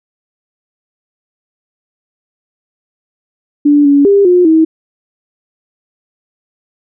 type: tone with pitch steps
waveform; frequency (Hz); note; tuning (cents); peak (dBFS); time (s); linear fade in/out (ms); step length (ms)
sine; 291.2 / 283.6 / 400.3 / 357.8 / 320; D4 / C#4 / G4 / F4 / D#4; -15 / +40 / +36 / +42 / +49; -4; 3.65-4.65; 10; 200
effects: none